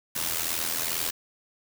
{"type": "noise with amplitude modulation", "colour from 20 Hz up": "white", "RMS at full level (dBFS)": -26, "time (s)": [0.15, 1.11], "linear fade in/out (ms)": 10, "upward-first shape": "sine", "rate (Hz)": 82.3, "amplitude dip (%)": 70, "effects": []}